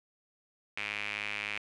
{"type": "tone with band-pass filter", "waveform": "sawtooth", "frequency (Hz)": 103.8, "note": "G#2", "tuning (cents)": 0, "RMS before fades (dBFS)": -37, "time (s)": [0.77, 1.58], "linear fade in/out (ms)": 5, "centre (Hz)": 2400, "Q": 5, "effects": ["resampled to 24000 Hz", "10-bit"]}